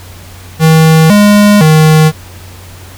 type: tone with pitch steps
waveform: square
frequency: 159.6 / 206.4 / 156.3 Hz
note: D#3 / G#3 / D#3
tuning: +44 / -10 / +8 cents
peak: -3 dBFS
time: 0.59-2.12 s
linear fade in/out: 50 ms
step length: 510 ms
effects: added 91 Hz sine -30 dBFS peak until 2.97 s + pink hiss -34 dBFS RMS until 2.97 s